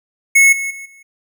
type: tone with level steps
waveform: square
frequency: 2191 Hz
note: C#7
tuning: 21 cents flat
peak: -7 / -20 / -30 / -42 dBFS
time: 0.35-1.03 s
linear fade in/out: 10 ms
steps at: 0.52 / 0.7 / 0.85 s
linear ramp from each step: 10 ms
effects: none